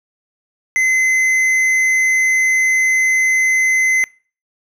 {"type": "tone with tanh clipping", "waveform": "sine", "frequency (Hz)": 2050, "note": "C7", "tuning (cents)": -36, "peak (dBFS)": -13, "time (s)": [0.76, 4.04], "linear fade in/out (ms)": 0, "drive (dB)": 9, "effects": ["noise-tail reverb RT60 0.4 s tail -24 dB re dry"]}